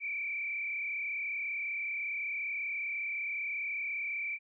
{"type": "tone with frequency modulation", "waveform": "sine", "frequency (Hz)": 2319, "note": "D7", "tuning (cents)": -22, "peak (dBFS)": -33, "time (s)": [0, 4.39], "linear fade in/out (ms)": 50, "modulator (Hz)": 34.7, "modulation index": 1.9, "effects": []}